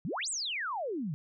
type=exponential two-way sweep; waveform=sine; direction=up then down; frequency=137.4 to 8620 to 137.4 Hz; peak=-32 dBFS; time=0.05-1.14 s; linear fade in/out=0 ms; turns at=0.29 s; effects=none